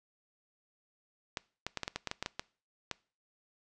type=clicks; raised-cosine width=0.2 ms; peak=-17 dBFS; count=12; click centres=1.372 / 1.666 / 1.773 / 1.833 / 1.879 / 1.96 / 2.073 / 2.114 / 2.226 / 2.261 / 2.395 / 2.913 s; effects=noise-tail reverb RT60 0.4 s tail -23 dB re dry + resampled to 22050 Hz